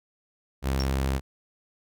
sawtooth tone, 67 Hz, C2, 42 cents sharp, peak -20 dBFS, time 0.62-1.21 s, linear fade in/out 50 ms
sine tone with exponential decay, 5500 Hz, F8, 27 cents flat, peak -26 dBFS, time 0.8-0.88 s, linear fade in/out 0 ms, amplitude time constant 16 ms
effects none

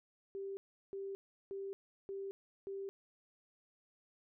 sine tone bursts, 392 Hz, G4, in tune, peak -40 dBFS, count 5, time 0.35-2.89 s, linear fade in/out 0 ms, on 220 ms, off 360 ms, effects none

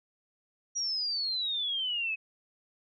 sine exponential sweep, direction down, 5780 to 2544 Hz, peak -29 dBFS, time 0.75-2.16 s, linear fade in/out 20 ms, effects none

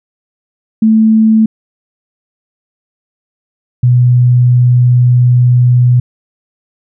sine tone pair in turn, 220 / 123.47 Hz, A3 / B2, 0 / 0 cents, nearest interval minor seventh, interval 1000 cents, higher first, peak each -4 dBFS, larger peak neither, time 0.82-1.46 / 3.83-6 s, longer second, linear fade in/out 5 ms, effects none

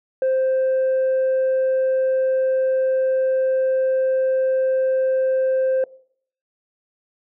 sine tone, 523.3 Hz, C5, in tune, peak -14 dBFS, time 0.22-5.84 s, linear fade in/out 2 ms, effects noise-tail reverb RT60 0.6 s tail -23 dB re dry + tanh soft clip ceiling -15 dBFS

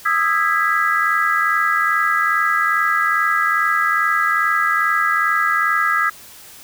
sine chord, E major seventh, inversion third, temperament just, 1236.1 / 1318.5 / 1648.1 / 1977.8 Hz, D#6 / E6 / G#6 / B6, -12 / 0 / -14 / +2 cents, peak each -20 / -20 / -19 / -22 dBFS, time 0.05-6.1 s, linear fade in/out 10 ms, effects white hiss -41 dBFS RMS until 6.63 s

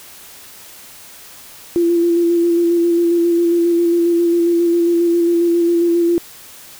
sine tone with vibrato, 341.6 Hz, F4, 38 cents flat, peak -11 dBFS, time 1.76-6.18 s, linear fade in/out 0 ms, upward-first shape square, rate 7.4 Hz, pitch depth 16 cents each way, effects white hiss -39 dBFS RMS until 6.79 s

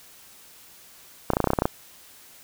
clicks, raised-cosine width 1 ms, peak -6 dBFS, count 11, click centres 1.303 / 1.335 / 1.369 / 1.403 / 1.442 / 1.473 / 1.504 / 1.534 / 1.588 / 1.621 / 1.655 s, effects white hiss -50 dBFS RMS until 2.43 s

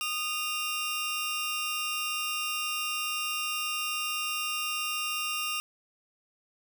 sawtooth tone pair together, 1232.6 / 2779 Hz, D#6 / F7, -17 / -9 cents, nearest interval octave + major second, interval 1408 cents, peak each -31 / -28 dBFS, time 0.01-5.6 s, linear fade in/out 0 ms, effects none

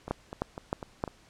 two click trains, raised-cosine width 1 ms, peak -14 / -23 dBFS, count 4 / 5, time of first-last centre 0.11-1.039 / 0.08-1.078 s, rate 3.23 / 4.01 Hz, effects pink hiss -59 dBFS RMS until 1.29 s + low-pass 8000 Hz 12 dB/octave

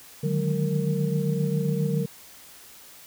sine tone cluster, 149.4 / 156.9 / 185 / 209.6 / 461.4 Hz, D3 / D#3 / F#3 / G#3 / A#4, +30 / +15 / 0 / +16 / -18 cents, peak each -25 / -32 / -27 / -33 / -30 dBFS, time 0.23-2.06 s, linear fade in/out 10 ms, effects tanh soft clip ceiling -11 dBFS + white hiss -48 dBFS RMS until 3.06 s

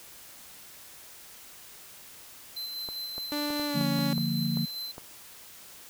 square tone with tremolo, 4068 Hz, C8, 50 cents flat, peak -34 dBFS, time 2.56-4.92 s, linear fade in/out 10 ms, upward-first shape square, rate 5 Hz, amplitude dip 25%
clicks, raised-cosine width 1 ms, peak -27 dBFS, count 9, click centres 2.888 / 3.181 / 3.504 / 3.597 / 3.811 / 3.99 / 4.18 / 4.572 / 4.981 s
sawtooth tone with pitch glide, 293.7 to 280 Hz, D4 to C#4, 0 to +18 cents, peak -26 dBFS, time 3.32-4.13 s, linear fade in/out 0 ms, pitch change -82 cents, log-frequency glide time 3.66-3.86 s
sine chord, Bb major, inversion first, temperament equal with one note detuned, 146.83 / 174.61 / 229.7 Hz, D3 / F3 / Bb3, 0 / 0 / -25 cents, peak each -31 / -31 / -30 dBFS, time 3.74-4.66 s, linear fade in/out 20 ms
effects white hiss -49 dBFS RMS until 5.89 s

